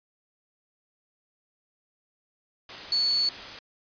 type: tone in noise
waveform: sine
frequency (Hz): 4435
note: C#8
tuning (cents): 0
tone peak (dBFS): -21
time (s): 2.92-3.29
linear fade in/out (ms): 2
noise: white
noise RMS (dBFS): -39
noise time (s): 2.69-3.59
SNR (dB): +15
effects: resampled to 11025 Hz